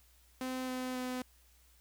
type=tone with pitch steps; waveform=sawtooth; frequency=257.3 / 255.1 / 252.9 Hz; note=C4 / C4 / B3; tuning=-29 / -44 / +41 cents; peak=-32 dBFS; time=0.41-1.22 s; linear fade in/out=2 ms; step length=270 ms; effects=added 60 Hz sine -64 dBFS peak until 1.8 s + white hiss -67 dBFS RMS until 1.8 s